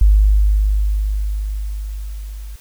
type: tone with level ramp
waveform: sine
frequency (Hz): 51.2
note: G#1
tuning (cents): -24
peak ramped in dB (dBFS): -6 to -28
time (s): 0.01-2.56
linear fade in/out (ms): 5
effects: white hiss -47 dBFS RMS until 2.6 s